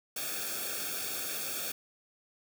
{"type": "noise with comb filter", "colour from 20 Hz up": "white", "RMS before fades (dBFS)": -36, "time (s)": [0.16, 1.72], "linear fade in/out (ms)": 5, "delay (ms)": 1, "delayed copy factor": -0.85, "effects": []}